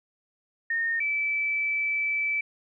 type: tone pair in turn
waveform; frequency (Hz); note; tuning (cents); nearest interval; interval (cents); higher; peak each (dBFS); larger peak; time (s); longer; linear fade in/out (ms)
sine; 1836 / 2313; A#6 / D7; -27 / -27; major third; 400; second; -24; neither; 0.7-1 / 1-2.41; second; 5
effects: none